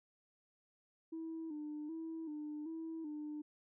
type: tone with vibrato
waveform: sine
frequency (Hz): 312.2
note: D#4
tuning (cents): +6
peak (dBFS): -40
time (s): 1.12-3.42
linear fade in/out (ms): 10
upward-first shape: square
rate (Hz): 1.3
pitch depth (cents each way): 68
effects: tanh soft clip ceiling -38 dBFS